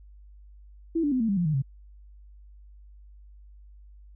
sine tone with pitch steps, 329.6 / 290.3 / 255.6 / 225.1 / 198.26 / 174.6 / 153.76 / 135.41 Hz, E4 / D4 / C4 / A3 / G3 / F3 / D#3 / C#3, 0 / -20 / -40 / +40 / +20 / 0 / -20 / -40 cents, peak -22 dBFS, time 0.95-1.622 s, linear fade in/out 10 ms, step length 84 ms, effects added 50 Hz sine -47 dBFS peak until 4.15 s

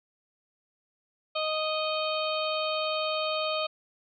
harmonic tone, 622.3 Hz, D#5, in tune, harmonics 1 / 2 / 4 / 5 / 6 / 7, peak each -30 / -33 / -36 / -37 / -38 / -38 dBFS, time 1.35-3.67 s, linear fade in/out 10 ms, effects none

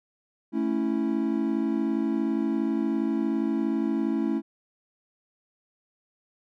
triangle chord, A major, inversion none, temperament equal, 220 / 277.2 / 329.6 Hz, A3 / C#4 / E4, 0 / 0 / 0 cents, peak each -26 dBFS, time 0.52-4.42 s, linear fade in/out 50 ms, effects none

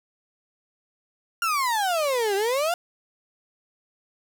35% pulse exponential two-way sweep, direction down then up, 1413 to 384.4 to 719 Hz, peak -20 dBFS, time 1.42-2.74 s, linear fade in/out 2 ms, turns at 2.35 s, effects 10-bit

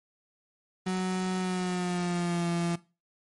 35% pulse tone with pitch glide, 185.4 to 171 Hz, F#3 to F3, +4 to -36 cents, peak -25 dBFS, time 0.86-2.76 s, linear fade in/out 10 ms, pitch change -140 cents, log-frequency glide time 1.38-2.47 s, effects noise-tail reverb RT60 0.3 s tail -19 dB re dry + MP3 48 kbps

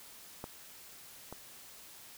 clicks, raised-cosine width 1 ms, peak -26 / -29 dBFS, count 2, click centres 0.441 / 1.326 s, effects white hiss -53 dBFS RMS until 2.17 s

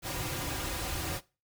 pink noise with comb filter, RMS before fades -35 dBFS, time 0.02-1.21 s, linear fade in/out 50 ms, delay 4.6 ms, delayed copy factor -0.7, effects noise-tail reverb RT60 0.3 s tail -20 dB re dry

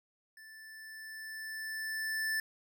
square tone with level ramp, 1760 Hz, A6, in tune, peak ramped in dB -52 to -31 dBFS, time 0.37-2.4 s, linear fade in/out 2 ms, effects none

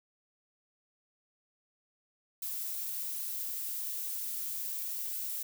violet noise, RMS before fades -37 dBFS, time 2.42-5.43 s, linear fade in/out 5 ms, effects none

